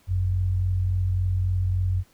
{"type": "tone pair together", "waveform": "sine", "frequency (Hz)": [48.94, 92.5], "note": ["G1", "F#2"], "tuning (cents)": [-2, 0], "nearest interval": "major seventh", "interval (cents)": 1102, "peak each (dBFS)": [-29, -21], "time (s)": [0.07, 2.04], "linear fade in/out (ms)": 50, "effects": ["pink hiss -60 dBFS RMS until 2.13 s"]}